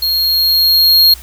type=tone with level ramp; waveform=square; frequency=4256 Hz; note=C8; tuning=29 cents sharp; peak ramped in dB=-13 to -5 dBFS; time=0.02-1.14 s; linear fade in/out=5 ms; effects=added 60 Hz sine -33 dBFS peak until 1.22 s + white hiss -37 dBFS RMS until 1.22 s